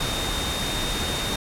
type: tone in noise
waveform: sine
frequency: 3678 Hz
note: A#7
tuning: 24 cents flat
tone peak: -30 dBFS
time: 0-1.36 s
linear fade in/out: 5 ms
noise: pink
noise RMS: -27 dBFS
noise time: 0-1.36 s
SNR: -6 dB
effects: low-pass 11000 Hz 12 dB/octave